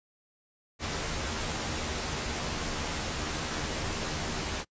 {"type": "noise with comb filter", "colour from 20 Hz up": "pink", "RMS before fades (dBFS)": -33, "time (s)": [0.79, 4.65], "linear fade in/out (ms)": 50, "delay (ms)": 13, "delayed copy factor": 0.55, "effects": ["noise-tail reverb RT60 0.1 s tail -25 dB re dry", "resampled to 16000 Hz"]}